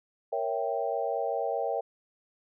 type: chord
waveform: sine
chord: A# diminished seventh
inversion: none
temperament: equal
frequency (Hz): 466.2 / 554.4 / 659.3 / 784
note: A#4 / C#5 / E5 / G5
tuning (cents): 0 / 0 / 0 / 0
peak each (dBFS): -33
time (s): 0.32-1.81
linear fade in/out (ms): 10
effects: none